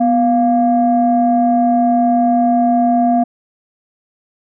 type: tone pair together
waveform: sine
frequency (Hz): 245.8 / 698.5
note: B3 / F5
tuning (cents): -8 / 0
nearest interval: octave + tritone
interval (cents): 1808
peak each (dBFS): -12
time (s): 0-3.24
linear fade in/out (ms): 10
effects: tanh soft clip ceiling -3 dBFS